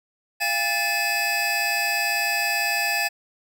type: tone cluster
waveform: square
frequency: 691 / 809 / 1744 / 2574 / 4819 Hz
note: F5 / G#5 / A6 / E7 / D8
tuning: -19 / -46 / -16 / -42 / +44 cents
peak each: -32 / -30 / -27 / -26 / -31 dBFS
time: 0.4-3.09 s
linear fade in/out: 20 ms
effects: none